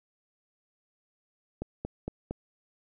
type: click train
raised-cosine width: 2 ms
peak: -20 dBFS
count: 4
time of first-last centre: 1.62-2.31 s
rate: 4.35 Hz
effects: none